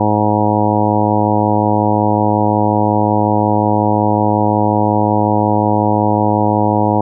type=harmonic tone; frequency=105.5 Hz; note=G#2; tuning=28 cents sharp; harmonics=1 / 2 / 3 / 4 / 5 / 6 / 7 / 8 / 9; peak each=-18 / -18 / -18 / -23 / -20 / -23 / -19 / -20 / -19 dBFS; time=0-7.01 s; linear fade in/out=5 ms; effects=none